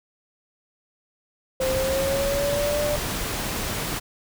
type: tone with pitch glide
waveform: sine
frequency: 523 to 590.4 Hz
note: C5 to D5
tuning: -1 to +9 cents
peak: -22 dBFS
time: 1.6-2.96 s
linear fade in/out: 2 ms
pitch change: +210 cents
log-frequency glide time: 1.71-2.79 s
type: noise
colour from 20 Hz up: pink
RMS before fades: -28 dBFS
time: 1.6-4 s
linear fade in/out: 20 ms
effects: none